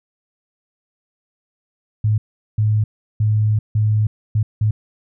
sine tone bursts at uneven times, 107.2 Hz, A2, 45 cents flat, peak -13 dBFS, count 6, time 2.04-2.18 / 2.58-2.84 / 3.2-3.59 / 3.75-4.07 / 4.35-4.43 / 4.61-4.71 s, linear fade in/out 5 ms, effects none

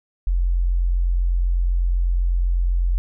sine tone, 44 Hz, F1, 14 cents sharp, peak -16 dBFS, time 0.27-2.98 s, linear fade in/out 0 ms, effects none

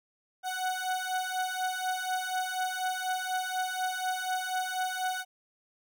30% pulse beating tone pair, 740 / 744.1 Hz, F#5 / F#5, 0 / +10 cents, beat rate 4.1 Hz, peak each -31 / -30 dBFS, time 0.43-5.25 s, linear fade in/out 50 ms, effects none

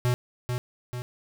square tone with echo, 123.47 Hz, B2, in tune, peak -22 dBFS, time 0.05-0.14 s, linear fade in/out 0 ms, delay 440 ms, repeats 2, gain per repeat -5 dB, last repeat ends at 1.02 s, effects none

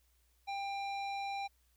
square tone with low-pass filter, 794 Hz, G5, 22 cents sharp, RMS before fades -39 dBFS, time 0.47-1.48 s, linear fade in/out 20 ms, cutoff 3900 Hz, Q 1.3, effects added 60 Hz sine -70 dBFS peak until 1.76 s + white hiss -75 dBFS RMS until 1.76 s

